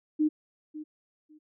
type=tone with echo; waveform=sine; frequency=305.9 Hz; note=D#4; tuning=29 cents flat; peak=-21 dBFS; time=0.19-0.29 s; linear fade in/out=20 ms; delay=550 ms; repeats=2; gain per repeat=-15 dB; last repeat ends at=1.39 s; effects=none